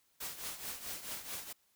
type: noise with tremolo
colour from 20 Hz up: white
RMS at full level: -40 dBFS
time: 0.2-1.53 s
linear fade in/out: 10 ms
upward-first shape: triangle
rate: 4.6 Hz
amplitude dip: 75%
effects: white hiss -73 dBFS RMS until 1.75 s